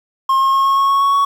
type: tone with pitch steps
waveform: triangle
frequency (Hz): 1070 / 1076.8 / 1083.7 / 1090.6 / 1097.5 / 1104.5 / 1111.6 / 1118.7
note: C6 / C6 / C#6 / C#6 / C#6 / C#6 / C#6 / C#6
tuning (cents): +38 / +49 / -40 / -29 / -18 / -7 / +4 / +15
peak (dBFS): -9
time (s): 0.29-1.25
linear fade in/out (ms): 5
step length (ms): 120
effects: 7-bit